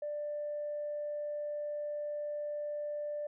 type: tone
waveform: sine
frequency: 591 Hz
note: D5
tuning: 11 cents sharp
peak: -34 dBFS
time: 0.02-3.27 s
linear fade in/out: 5 ms
effects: tanh soft clip ceiling -30 dBFS